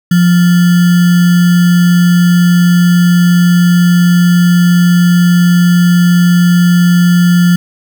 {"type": "tone with sample-and-hold", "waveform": "sine", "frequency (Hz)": 175.7, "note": "F3", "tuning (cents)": 11, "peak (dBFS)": -4, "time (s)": [0.11, 7.56], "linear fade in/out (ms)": 5, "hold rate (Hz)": 1575, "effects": []}